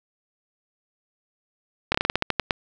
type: slowing click train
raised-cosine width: 0.3 ms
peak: -4 dBFS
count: 11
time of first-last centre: 1.92-2.508 s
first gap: 25 ms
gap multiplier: 1.18
effects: none